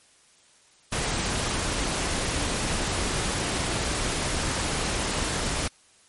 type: noise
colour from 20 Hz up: pink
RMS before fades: -27 dBFS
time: 0.92-5.68 s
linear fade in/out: 5 ms
effects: white hiss -58 dBFS RMS until 6.08 s + MP3 48 kbps